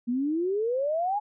sine exponential sweep, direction up, 233.1 to 852 Hz, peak -24 dBFS, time 0.07-1.2 s, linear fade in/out 20 ms, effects none

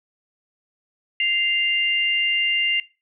sine tone pair together, 2089 / 2794 Hz, C7 / F7, -3 / 0 cents, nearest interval perfect fourth, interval 503 cents, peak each -22 / -20 dBFS, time 1.2-2.8 s, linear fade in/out 2 ms, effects noise-tail reverb RT60 0.3 s tail -20 dB re dry

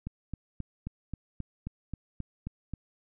click train, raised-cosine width 5 ms, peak -23 dBFS, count 11, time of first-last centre 0.07-2.737 s, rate 3.75 Hz, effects none

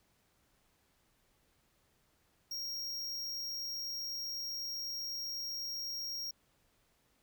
square tone, 5588 Hz, F8, in tune, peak -38 dBFS, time 2.51-6.31 s, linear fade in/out 5 ms, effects pink hiss -73 dBFS RMS until 7.22 s

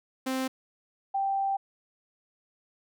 sawtooth / sine tone pair in turn, 261.6 / 783.9 Hz, C4 / G5, 0 / 0 cents, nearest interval octave + perfect fifth, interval 1900 cents, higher second, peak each -24 / -25 dBFS, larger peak first, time 0.26-0.48 / 1.14-1.57 s, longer second, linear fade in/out 10 ms, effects none

